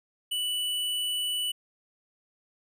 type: tone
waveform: square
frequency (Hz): 2966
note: F#7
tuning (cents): +4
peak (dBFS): -28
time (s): 0.31-1.52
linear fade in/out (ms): 10
effects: none